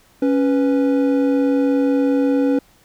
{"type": "tone pair together", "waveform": "triangle", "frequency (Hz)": [277.2, 493.9], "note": ["C#4", "B4"], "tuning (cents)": [0, 0], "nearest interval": "minor seventh", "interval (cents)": 1000, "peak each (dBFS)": [-13, -18], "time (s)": [0.22, 2.59], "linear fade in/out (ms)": 5, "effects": ["pink hiss -54 dBFS RMS until 2.84 s"]}